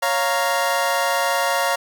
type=chord; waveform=25% pulse; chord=Bb minor; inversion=first; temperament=equal; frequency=554.4 / 698.5 / 932.3 Hz; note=Db5 / F5 / Bb5; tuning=0 / 0 / 0 cents; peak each=-19 dBFS; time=0.02-1.76 s; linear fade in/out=10 ms; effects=none